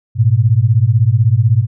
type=beating tone pair; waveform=sine; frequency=105.2 / 121.2 Hz; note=G#2 / B2; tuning=+23 / -32 cents; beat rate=16 Hz; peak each=-11 dBFS; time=0.15-1.67 s; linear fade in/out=50 ms; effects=none